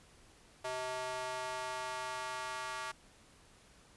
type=tone with high-pass filter sweep; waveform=square; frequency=127.8 Hz; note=C3; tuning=40 cents flat; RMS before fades=-40 dBFS; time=0.64-2.92 s; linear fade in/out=10 ms; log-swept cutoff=650 to 1100 Hz; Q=1.8; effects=pink hiss -62 dBFS RMS until 3.96 s + resampled to 24000 Hz